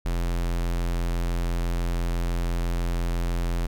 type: tone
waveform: square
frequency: 43 Hz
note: F1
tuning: 26 cents flat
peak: -24 dBFS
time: 0.05-3.67 s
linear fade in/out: 10 ms
effects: none